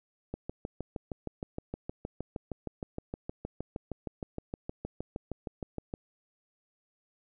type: click train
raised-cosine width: 2 ms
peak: -22 dBFS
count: 37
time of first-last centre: 0.34-5.939 s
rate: 6.43 Hz
effects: none